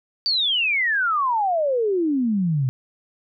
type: exponential sweep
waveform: sine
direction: down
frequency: 4666 to 123.9 Hz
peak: -18 dBFS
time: 0.26-2.69 s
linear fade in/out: 0 ms
effects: none